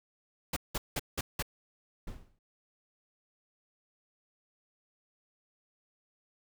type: noise bursts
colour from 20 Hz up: pink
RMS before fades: -33 dBFS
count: 5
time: 0.53-1.425 s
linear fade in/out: 5 ms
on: 35 ms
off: 180 ms
type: noise with exponential decay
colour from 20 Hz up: brown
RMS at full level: -36 dBFS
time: 2.07-2.39 s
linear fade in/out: 5 ms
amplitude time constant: 68 ms
effects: none